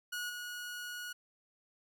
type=tone with level steps; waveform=sawtooth; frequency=1454 Hz; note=F#6; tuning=31 cents flat; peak=-33 / -37 dBFS; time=0.12-1.13 s; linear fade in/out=10 ms; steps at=0.29 s; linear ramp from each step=10 ms; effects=none